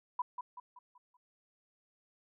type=tone with echo; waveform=sine; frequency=987.8 Hz; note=B5; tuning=in tune; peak=-30 dBFS; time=0.19-0.22 s; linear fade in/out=5 ms; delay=190 ms; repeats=5; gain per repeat=-7 dB; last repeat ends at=1.17 s; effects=none